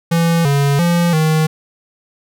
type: tone with pitch steps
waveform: square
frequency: 167.6 / 141.1 / 172.1 / 157 Hz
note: E3 / C#3 / F3 / D#3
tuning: +29 / +31 / -25 / +16 cents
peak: -12 dBFS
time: 0.11-1.47 s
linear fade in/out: 10 ms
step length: 340 ms
effects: none